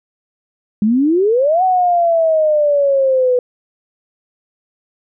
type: exponential two-way sweep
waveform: sine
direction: up then down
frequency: 202 to 754 to 492.2 Hz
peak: -10 dBFS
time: 0.82-3.39 s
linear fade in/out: 2 ms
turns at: 1.63 s
effects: none